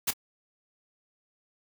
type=noise with echo; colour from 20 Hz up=white; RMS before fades=-26 dBFS; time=0.07-0.11 s; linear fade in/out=10 ms; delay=26 ms; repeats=1; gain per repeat=-15 dB; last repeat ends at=0.136 s; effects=none